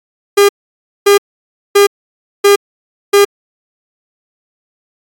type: tone bursts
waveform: 45% pulse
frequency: 403.8 Hz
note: G#4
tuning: 49 cents flat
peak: -4 dBFS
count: 5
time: 0.37-3.25 s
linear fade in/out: 10 ms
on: 120 ms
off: 570 ms
effects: AAC 48 kbps